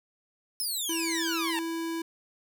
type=exponential sweep; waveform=15% pulse; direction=down; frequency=5350 to 880 Hz; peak=-23 dBFS; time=0.6-1.59 s; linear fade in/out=0 ms
type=tone; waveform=square; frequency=330 Hz; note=E4; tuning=2 cents sharp; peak=-31 dBFS; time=0.89-2.02 s; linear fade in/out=5 ms
effects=none